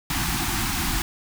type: band-stop noise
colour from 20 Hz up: pink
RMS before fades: -25 dBFS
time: 0.1-1.02 s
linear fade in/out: 2 ms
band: 360 to 720 Hz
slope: 96 dB/octave
effects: none